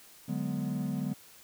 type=chord; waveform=triangle; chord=G# half-diminished seventh; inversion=second; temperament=equal; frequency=146.83 / 185 / 207.7 / 246.9 Hz; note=D3 / F#3 / G#3 / B3; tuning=0 / 0 / 0 / 0 cents; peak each=-34 dBFS; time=0.28-1.14 s; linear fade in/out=10 ms; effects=white hiss -55 dBFS RMS until 1.43 s